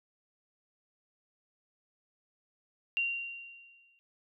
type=tone with exponential decay; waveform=sine; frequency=2764 Hz; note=F7; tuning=19 cents flat; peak=-26 dBFS; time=2.97-3.99 s; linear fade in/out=0 ms; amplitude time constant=220 ms; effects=none